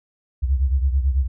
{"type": "beating tone pair", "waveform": "sine", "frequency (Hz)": [65.41, 74.51], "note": ["C2", "D2"], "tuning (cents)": [0, 26], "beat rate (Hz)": 9.1, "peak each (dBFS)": [-17, -23], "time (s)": [0.42, 1.28], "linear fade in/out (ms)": 20, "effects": []}